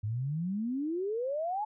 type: exponential sweep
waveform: sine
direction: up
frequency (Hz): 101.1 to 872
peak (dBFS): -30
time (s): 0.03-1.65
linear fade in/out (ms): 10
effects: none